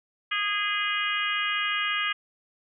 harmonic tone with a mistuned harmonic, 411.9 Hz, G#4, 14 cents flat, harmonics 3 / 4 / 5 / 6 / 7 / 8, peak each -31 / -31 / -31 / -33 / -31 / -36 dBFS, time 0.31-2.13 s, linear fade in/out 10 ms, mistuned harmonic 8, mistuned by -36 cents, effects none

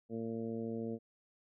harmonic tone, 113.8 Hz, A#2, 41 cents flat, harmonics 1 / 2 / 3 / 4 / 5 / 6, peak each -47 / -39 / -45 / -42 / -50 / -55 dBFS, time 0.09-0.99 s, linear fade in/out 50 ms, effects none

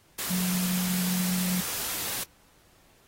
sine tone in noise, 181.8 Hz, F#3, 30 cents flat, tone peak -26 dBFS, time 0.3-1.61 s, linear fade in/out 10 ms, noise white, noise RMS -32 dBFS, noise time 0.18-2.24 s, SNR +3 dB, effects pink hiss -61 dBFS RMS until 3.07 s + AAC 48 kbps

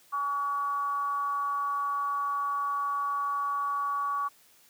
sine tone with frequency modulation, 1133 Hz, C#6, 37 cents sharp, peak -27 dBFS, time 0.12-4.29 s, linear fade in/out 20 ms, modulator 302 Hz, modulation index 0.35, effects white hiss -60 dBFS RMS until 4.69 s + high-pass 100 Hz 12 dB/octave

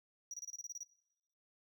triangle tone bursts, 5790 Hz, F#8, 38 cents flat, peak -40 dBFS, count 10, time 0.31-0.833 s, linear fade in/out 2 ms, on 28 ms, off 27 ms, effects noise-tail reverb RT60 0.9 s tail -21 dB re dry

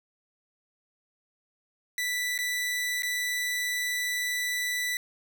sawtooth tone with dropouts, 1975.5 Hz, B6, in tune, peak -24 dBFS, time 1.98-4.97 s, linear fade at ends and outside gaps 1 ms, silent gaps 2.378-2.388 / 3.022-3.032 s, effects none

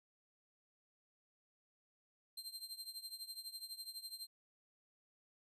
sawtooth tone with tremolo, 4153 Hz, C8, 14 cents flat, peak -40 dBFS, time 2.37-4.27 s, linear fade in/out 5 ms, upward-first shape triangle, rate 12 Hz, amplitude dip 90%, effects resampled to 32000 Hz

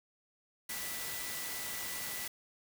sine tone in noise, 1975.5 Hz, B6, in tune, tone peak -47 dBFS, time 0.69-2.28 s, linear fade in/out 5 ms, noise white, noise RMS -40 dBFS, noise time 0.69-2.28 s, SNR -10 dB, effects none

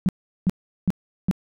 sine tone bursts, 184.7 Hz, F#3, 3 cents flat, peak -15 dBFS, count 4, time 0.06-1.312 s, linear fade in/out 0 ms, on 28 ms, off 380 ms, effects none

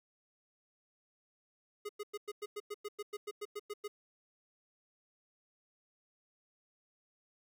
square tone bursts, 415.3 Hz, G#4, in tune, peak -39 dBFS, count 15, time 1.85-3.88 s, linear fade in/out 10 ms, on 42 ms, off 100 ms, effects 13-bit

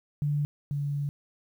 sine tone pair in turn, 146.3 / 143.37 Hz, D3 / D3, -6 / -41 cents, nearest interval unison, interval 35 cents, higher first, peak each -24 / -27 dBFS, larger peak first, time 0.22-0.45 / 0.71-1.09 s, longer second, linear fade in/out 0 ms, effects 10-bit

